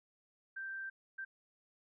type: tone bursts at uneven times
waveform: sine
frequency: 1568 Hz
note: G6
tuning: in tune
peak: -40 dBFS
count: 2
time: 0.56-0.9 / 1.18-1.25 s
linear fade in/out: 10 ms
effects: none